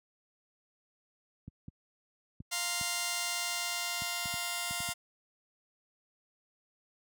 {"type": "clicks", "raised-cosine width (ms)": 5, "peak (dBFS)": -30, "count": 10, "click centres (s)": [1.48, 1.683, 2.404, 2.812, 4.02, 4.257, 4.34, 4.709, 4.804, 4.889]}
{"type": "chord", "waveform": "5% pulse", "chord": "F suspended fourth", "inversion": "none", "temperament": "just", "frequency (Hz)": [698.5, 931.3, 1047.7], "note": ["F5", "Bb5", "C6"], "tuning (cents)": [0, -2, 2], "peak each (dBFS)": [-24, -29, -27], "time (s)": [2.51, 4.94], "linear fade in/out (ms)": 20}
{"effects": ["high-pass 80 Hz 12 dB/octave"]}